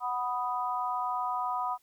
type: chord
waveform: sine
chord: B major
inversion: second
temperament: equal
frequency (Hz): 740 / 987.8 / 1244.5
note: F#5 / B5 / D#6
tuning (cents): 0 / 0 / 0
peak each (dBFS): -34 / -32 / -34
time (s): 0-1.78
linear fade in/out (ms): 50
effects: white hiss -69 dBFS RMS until 1.82 s